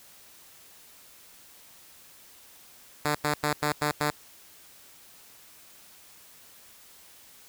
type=tone bursts; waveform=5% pulse; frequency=148.7 Hz; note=D3; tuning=22 cents sharp; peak=-13 dBFS; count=6; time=3.05-4.105 s; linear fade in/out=2 ms; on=100 ms; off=91 ms; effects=white hiss -53 dBFS RMS until 7.48 s